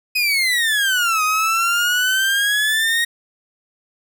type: exponential two-way sweep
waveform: 30% pulse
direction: down then up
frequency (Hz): 2527 to 1244.5 to 1880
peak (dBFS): -13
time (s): 0.15-3.05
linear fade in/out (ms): 10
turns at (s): 1.23
effects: none